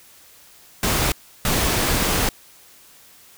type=noise bursts at uneven times; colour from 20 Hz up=pink; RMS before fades=-20 dBFS; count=2; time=0.83-1.12 / 1.45-2.29 s; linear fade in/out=2 ms; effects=white hiss -49 dBFS RMS until 3.37 s